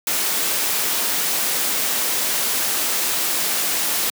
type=noise; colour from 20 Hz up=white; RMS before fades=-21 dBFS; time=0.07-4.1 s; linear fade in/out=2 ms; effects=high-pass 200 Hz 12 dB/octave